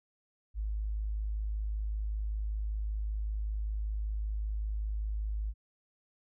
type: tone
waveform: sine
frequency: 52.6 Hz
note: G#1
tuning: 23 cents sharp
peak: -31 dBFS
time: 0.54-5.54 s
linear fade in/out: 50 ms
effects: none